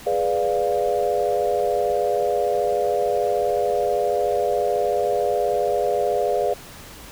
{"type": "chord", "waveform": "sine", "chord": "G# diminished seventh", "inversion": "none", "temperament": "equal with one note detuned", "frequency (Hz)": [415.3, 493.9, 587.3, 701.3], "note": ["G#4", "B4", "D5", "F5"], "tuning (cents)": [0, 0, 0, 7], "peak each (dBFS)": -24, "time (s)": [0.06, 6.54], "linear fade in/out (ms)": 10, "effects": ["pink hiss -41 dBFS RMS until 7.11 s"]}